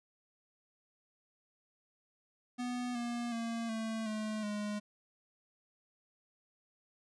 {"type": "tone with pitch steps", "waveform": "square", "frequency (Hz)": [246.3, 238.2, 230.3, 222.7, 215.4, 208.3], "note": ["B3", "A#3", "A#3", "A3", "A3", "G#3"], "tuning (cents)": [-5, 38, -21, 21, -37, 5], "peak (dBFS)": -36, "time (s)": [2.58, 4.8], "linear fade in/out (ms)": 20, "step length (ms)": 370, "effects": ["resampled to 22050 Hz"]}